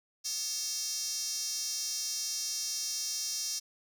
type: tone with high-pass filter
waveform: square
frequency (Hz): 246.1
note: B3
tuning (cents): -6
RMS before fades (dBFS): -35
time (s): 0.24-3.6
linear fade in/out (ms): 20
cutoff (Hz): 5500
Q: 4.8
effects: none